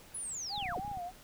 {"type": "linear sweep", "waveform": "sine", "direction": "down", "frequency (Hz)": [10540, 70.8], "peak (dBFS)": -37, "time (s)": [0.14, 0.8], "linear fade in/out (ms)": 10}
{"type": "tone with vibrato", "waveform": "sine", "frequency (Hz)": 761, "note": "F#5", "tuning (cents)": 48, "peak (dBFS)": -37, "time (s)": [0.49, 1.12], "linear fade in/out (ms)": 50, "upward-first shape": "sine", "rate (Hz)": 3.2, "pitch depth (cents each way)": 150}
{"type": "clicks", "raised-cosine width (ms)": 5, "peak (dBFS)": -35, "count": 11, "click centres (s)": [0.579, 0.626, 0.658, 0.691, 0.722, 0.763, 0.797, 0.849, 0.879, 0.915, 0.973]}
{"effects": ["pink hiss -56 dBFS RMS until 1.23 s"]}